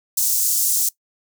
pink high-pass noise, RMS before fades -19 dBFS, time 0.17-0.89 s, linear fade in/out 5 ms, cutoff 6300 Hz, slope 24 dB/octave, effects noise-tail reverb RT60 0.1 s tail -20 dB re dry

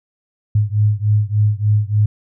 sine beating tone pair, 103.83 / 107.23 Hz, G#2 / A2, 0 / -44 cents, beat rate 3.4 Hz, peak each -15 / -16 dBFS, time 0.55-2.06 s, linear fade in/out 5 ms, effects none

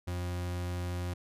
40% pulse tone, 88.7 Hz, F2, 27 cents sharp, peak -32 dBFS, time 0.07-1.14 s, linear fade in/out 10 ms, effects resampled to 32000 Hz

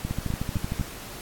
two click trains, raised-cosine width 5 ms, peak -15 / -15 dBFS, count 4 / 10, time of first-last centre 0.05-0.811 / 0.11-0.797 s, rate 3.94 / 13.1 Hz, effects pink hiss -40 dBFS RMS until 1.21 s + AAC 64 kbps

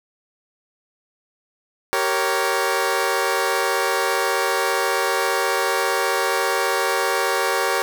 15% pulse chord, G diminished, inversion none, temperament equal with one note detuned, 387.9 / 466.2 / 554.4 Hz, G4 / Bb4 / Db5, -18 / 0 / 0 cents, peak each -17 dBFS, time 1.93-7.82 s, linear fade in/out 0 ms, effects none

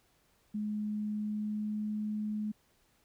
sine tone with pitch glide, 210.8 to 212.1 Hz, G#3 to G#3, +26 to +37 cents, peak -32 dBFS, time 0.54-2.52 s, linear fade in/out 10 ms, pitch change +11 cents, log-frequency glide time 1.1-1.92 s, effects pink hiss -70 dBFS RMS until 3.04 s

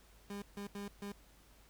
30% pulse tone bursts at uneven times, 202 Hz, G#3, 48 cents flat, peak -39 dBFS, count 4, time 0.3-0.42 / 0.57-0.67 / 0.75-0.88 / 1.02-1.12 s, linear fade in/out 2 ms, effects added 50 Hz sine -63 dBFS peak until 1.69 s + pink hiss -65 dBFS RMS until 1.69 s

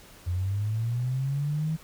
sine linear sweep, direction up, 85.9 to 160.9 Hz, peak -25 dBFS, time 0.26-1.77 s, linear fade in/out 20 ms, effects pink hiss -51 dBFS RMS until 1.83 s

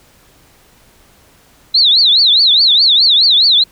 sine tone with vibrato, 3951 Hz, B7, in tune, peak -6 dBFS, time 1.74-3.64 s, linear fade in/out 10 ms, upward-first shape triangle, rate 4.8 Hz, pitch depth 280 cents each way, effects pink hiss -48 dBFS RMS until 3.71 s

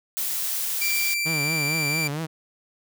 blue noise, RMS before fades -27 dBFS, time 0.17-1.14 s, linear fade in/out 0 ms
sawtooth tone, 2349 Hz, D7, in tune, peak -20 dBFS, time 0.81-2.08 s, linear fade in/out 10 ms
sawtooth tone with vibrato, 152.3 Hz, D#3, 37 cents flat, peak -23 dBFS, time 1.25-2.27 s, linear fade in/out 20 ms, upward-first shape triangle, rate 4.4 Hz, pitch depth 150 cents each way
effects none

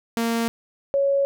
sawtooth / sine tone pair in turn, 230.6 / 555.6 Hz, A#3 / C#5, -19 / +4 cents, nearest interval octave + minor third, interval 1523 cents, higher second, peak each -17 dBFS, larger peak neither, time 0.17-0.48 / 0.94-1.25 s, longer neither, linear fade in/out 0 ms, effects none

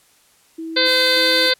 sine tone with tremolo, 324.9 Hz, E4, 25 cents flat, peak -26 dBFS, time 0.58-1.5 s, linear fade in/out 10 ms, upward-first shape square, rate 1.7 Hz, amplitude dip 50%
harmonic tone, 512 Hz, C5, 38 cents flat, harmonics 1 / 2 / 3 / 4 / 5 / 6 / 7 / 8 / 9, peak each -20 / -30 / -21 / -23 / -29 / -31 / -20 / -21 / -20 dBFS, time 0.76-1.54 s, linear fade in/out 10 ms
blue noise, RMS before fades -30 dBFS, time 0.84-1.53 s, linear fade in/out 50 ms
effects white hiss -55 dBFS RMS until 1.59 s + low-pass 12000 Hz 12 dB/octave

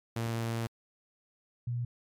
sawtooth / sine tone pair in turn, 115.1 / 120.52 Hz, A#2 / B2, -22 / -42 cents, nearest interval minor second, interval 80 cents, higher second, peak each -27 / -30 dBFS, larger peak first, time 0.16-0.67 / 1.67-1.85 s, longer first, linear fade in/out 5 ms, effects MP3 96 kbps

